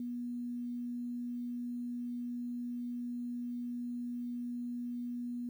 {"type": "tone with quantisation", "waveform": "sine", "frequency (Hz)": 242.3, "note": "B3", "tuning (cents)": -33, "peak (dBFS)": -36, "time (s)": [0, 5.49], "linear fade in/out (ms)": 2, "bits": 11, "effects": []}